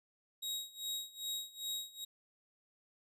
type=tone with tremolo; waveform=sawtooth; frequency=3797 Hz; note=A#7; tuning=31 cents sharp; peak=-33 dBFS; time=0.42-2.05 s; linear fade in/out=10 ms; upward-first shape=sine; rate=2.5 Hz; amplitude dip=90%; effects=resampled to 32000 Hz